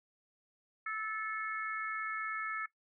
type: harmonic tone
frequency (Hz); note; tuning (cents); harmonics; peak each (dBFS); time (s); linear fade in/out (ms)
436.3; A4; -15; 3 / 4 / 5; -38 / -40 / -42; 0.86-2.66; 5
effects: noise-tail reverb RT60 0.1 s tail -17 dB re dry